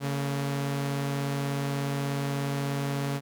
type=tone pair together; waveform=sawtooth; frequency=140 / 228.3 Hz; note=C#3 / A#3; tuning=+18 / -36 cents; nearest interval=minor sixth; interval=846 cents; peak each=-24 / -34 dBFS; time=0-3.21 s; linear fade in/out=50 ms; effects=none